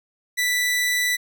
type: tone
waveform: sawtooth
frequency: 1975.5 Hz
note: B6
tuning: in tune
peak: -16 dBFS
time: 0.37-1.17 s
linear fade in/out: 20 ms
effects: none